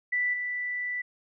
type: tone with level steps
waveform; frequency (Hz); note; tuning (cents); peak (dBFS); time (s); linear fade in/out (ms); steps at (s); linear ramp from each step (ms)
sine; 1975.5; B6; 0; -24 / -29; 0.12-1.02; 10; 0.33; 10
effects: none